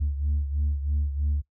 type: beating tone pair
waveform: sine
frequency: 72 / 75.1 Hz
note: D2 / D2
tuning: -34 / +39 cents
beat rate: 3.1 Hz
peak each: -23 / -29 dBFS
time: 0-1.42 s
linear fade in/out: 20 ms
effects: noise-tail reverb RT60 0.1 s tail -20 dB re dry + tanh soft clip ceiling -19 dBFS